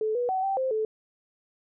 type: tone with pitch steps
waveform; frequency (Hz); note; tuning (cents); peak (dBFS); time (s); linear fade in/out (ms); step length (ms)
sine; 434 / 487.6 / 755 / 778 / 523 / 435.6; A4 / B4 / F#5 / G5 / C5 / A4; -24 / -22 / +35 / -13 / -1 / -17; -24; 0.01-0.85; 2; 140
effects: none